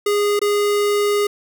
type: tone with dropouts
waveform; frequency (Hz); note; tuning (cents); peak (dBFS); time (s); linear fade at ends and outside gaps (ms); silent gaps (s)
square; 411.5; G#4; -16; -16; 0.06-1.27; 5; 0.393-0.415
effects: none